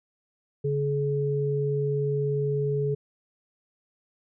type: tone pair together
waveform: sine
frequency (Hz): 141.76 / 424.8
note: C#3 / G#4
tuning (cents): +39 / +39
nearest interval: octave + perfect fifth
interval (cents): 1900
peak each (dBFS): -26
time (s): 0.64-2.95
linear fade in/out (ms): 10
effects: none